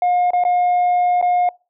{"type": "tone with dropouts", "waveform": "sine", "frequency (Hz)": 715, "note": "F5", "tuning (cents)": 41, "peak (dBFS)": -11, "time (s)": [0.02, 1.49], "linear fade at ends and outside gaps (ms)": 2, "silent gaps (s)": [[0.306, 0.333], [0.438, 0.45], [1.214, 1.225]], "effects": ["noise-tail reverb RT60 0.3 s tail -26 dB re dry", "tanh soft clip ceiling -12 dBFS"]}